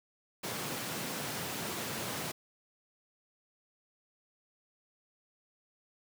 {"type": "high-pass noise", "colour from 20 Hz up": "pink", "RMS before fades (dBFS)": -38, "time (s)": [0.43, 2.32], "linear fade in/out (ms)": 10, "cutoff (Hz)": 120, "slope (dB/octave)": 24, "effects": []}